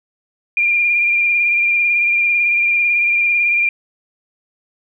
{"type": "tone with vibrato", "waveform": "sine", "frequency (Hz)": 2400, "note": "D7", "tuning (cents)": 37, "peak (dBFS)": -12, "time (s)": [0.57, 3.69], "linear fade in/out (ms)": 2, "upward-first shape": "sine", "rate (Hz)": 18, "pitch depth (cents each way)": 28, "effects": ["9-bit"]}